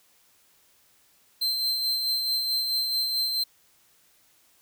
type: tone with tremolo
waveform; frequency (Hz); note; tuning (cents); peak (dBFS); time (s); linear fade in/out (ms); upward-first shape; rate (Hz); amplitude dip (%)
45% pulse; 4116; C8; -29; -22; 1.41-3.44; 10; sine; 4.6; 35
effects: white hiss -62 dBFS RMS until 4.61 s